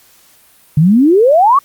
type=exponential sweep; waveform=sine; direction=up; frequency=143.1 to 1174.7 Hz; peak=-5 dBFS; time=0.77-1.59 s; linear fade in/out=5 ms; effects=white hiss -47 dBFS RMS until 1.64 s + Opus 48 kbps